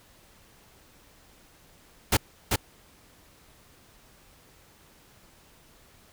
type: noise with echo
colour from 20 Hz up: pink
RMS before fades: -21 dBFS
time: 2.12-2.17 s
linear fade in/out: 5 ms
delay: 390 ms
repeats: 1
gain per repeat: -3 dB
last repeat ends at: 2.56 s
effects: pink hiss -57 dBFS RMS until 6.12 s